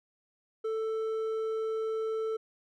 sine tone with hard clipping, 442 Hz, A4, 8 cents sharp, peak -31 dBFS, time 0.64-2.37 s, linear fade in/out 10 ms, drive 5 dB, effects none

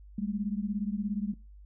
sine beating tone pair, 199.3 / 216.3 Hz, G3 / A3, +29 / -29 cents, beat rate 17 Hz, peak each -32 / -33 dBFS, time 0.18-1.34 s, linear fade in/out 5 ms, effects noise-tail reverb RT60 0.3 s tail -23 dB re dry + added 50 Hz sine -48 dBFS peak until 1.65 s

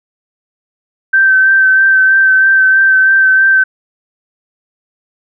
sine tone with vibrato, 1550 Hz, G6, 20 cents flat, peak -5 dBFS, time 1.13-3.64 s, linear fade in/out 10 ms, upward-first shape sine, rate 3.1 Hz, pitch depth 20 cents each way, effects none

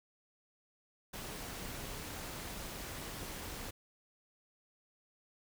pink noise with amplitude modulation, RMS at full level -42 dBFS, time 1.13-3.71 s, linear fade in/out 10 ms, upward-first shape sine, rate 235 Hz, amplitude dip 45%, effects none

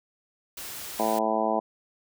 white noise, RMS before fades -38 dBFS, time 0.57-1.19 s, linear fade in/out 5 ms
harmonic tone, 110 Hz, A2, in tune, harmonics 2 / 3 / 4 / 5 / 6 / 7 / 8 / 9, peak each -32 / -33 / -33 / -32 / -28 / -29 / -33 / -32 dBFS, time 0.99-1.6 s, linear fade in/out 10 ms
effects none

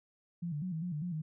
sine tone with pitch steps, 171.7 / 147.3 / 183.8 / 160 / 178.3 / 149.6 / 177.5 / 156 Hz, F3 / D3 / F#3 / D#3 / F3 / D3 / F3 / D#3, -29 / +6 / -11 / +49 / +36 / +32 / +28 / +5 cents, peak -34 dBFS, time 0.42-1.22 s, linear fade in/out 10 ms, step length 100 ms, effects none

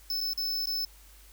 square tone with dropouts, 5260 Hz, E8, 5 cents flat, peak -29 dBFS, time 0.1-0.85 s, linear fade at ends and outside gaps 2 ms, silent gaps 0.206-0.211 / 0.334-0.376 / 0.658-0.671 s, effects added 50 Hz sine -53 dBFS peak until 1.32 s + white hiss -57 dBFS RMS until 1.32 s

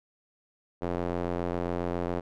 square tone with band-pass filter, 43.65 Hz, F1, in tune, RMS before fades -31 dBFS, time 0.81-2.21 s, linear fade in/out 20 ms, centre 500 Hz, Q 1, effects none

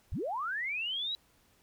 sine linear sweep, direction up, 36.15 to 3951 Hz, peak -32 dBFS, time 0.12-1.15 s, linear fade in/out 0 ms, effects pink hiss -67 dBFS RMS until 1.62 s

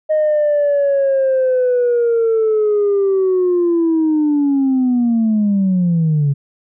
sine linear sweep, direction down, 622.3 to 138 Hz, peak -10 dBFS, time 0.09-6.34 s, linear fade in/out 20 ms, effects tanh soft clip ceiling -9 dBFS

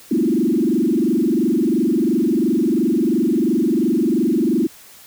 sine tone with frequency modulation, 281.1 Hz, C#4, 24 cents sharp, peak -14 dBFS, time 0.11-4.67 s, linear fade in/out 5 ms, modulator 22.9 Hz, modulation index 3.2, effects white hiss -44 dBFS RMS until 5.06 s

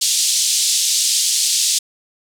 white band-pass noise, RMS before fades -17 dBFS, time 0.01-1.79 s, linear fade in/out 10 ms, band 3500 to 8600 Hz, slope 24 dB/octave, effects none

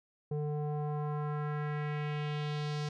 square tone with low-pass filter sweep, 148.9 Hz, D3, 24 cents sharp, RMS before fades -35 dBFS, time 0.31-2.89 s, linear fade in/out 5 ms, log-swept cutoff 500 to 5300 Hz, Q 1.9, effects none

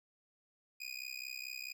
25% pulse tone with amplitude modulation, 2472 Hz, D#7, 12 cents flat, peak -34 dBFS, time 0.8-1.73 s, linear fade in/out 10 ms, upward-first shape sine, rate 64.6 Hz, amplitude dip 100%, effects none

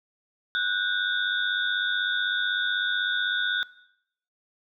sine tone cluster, 1471 / 1567 / 3443 / 3661 Hz, F#6 / G6 / A7 / A#7, -11 / -1 / -38 / -32 cents, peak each -25 / -32 / -33 / -31 dBFS, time 0.55-3.63 s, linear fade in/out 0 ms, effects noise-tail reverb RT60 0.7 s tail -18 dB re dry

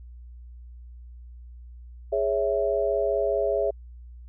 sine chord, C# minor, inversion second, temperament equal, 415.3 / 554.4 / 659.3 Hz, G#4 / C#5 / E5, 0 / 0 / 0 cents, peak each -26 dBFS, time 2.12-3.71 s, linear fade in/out 10 ms, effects added 60 Hz sine -41 dBFS peak until 4.28 s

